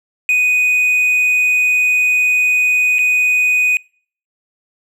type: tone with dropouts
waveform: triangle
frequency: 2489 Hz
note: D#7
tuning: in tune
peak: -9 dBFS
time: 0.29-3.77 s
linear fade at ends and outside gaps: 1 ms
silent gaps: 2.985-2.99 s
effects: noise-tail reverb RT60 0.5 s tail -26 dB re dry